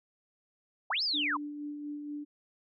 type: linear two-way sweep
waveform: sine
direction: up then down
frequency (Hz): 590 to 5300 to 904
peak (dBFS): -28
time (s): 0.9-1.37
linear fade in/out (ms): 5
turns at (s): 1.03
type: tone with tremolo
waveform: sine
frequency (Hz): 293.7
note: D4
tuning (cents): 0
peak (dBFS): -35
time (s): 1.13-2.25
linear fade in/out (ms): 20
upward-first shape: sine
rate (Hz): 4.2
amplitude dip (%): 35
effects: none